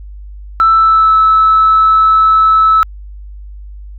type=tone with pitch glide; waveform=sine; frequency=1325 to 1305.2 Hz; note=E6 to E6; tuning=+9 to -18 cents; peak=-4 dBFS; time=0.6-2.83 s; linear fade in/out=0 ms; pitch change=-27 cents; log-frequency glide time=0.73-1.15 s; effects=tanh soft clip ceiling -1 dBFS + added 50 Hz sine -27 dBFS peak until 3.98 s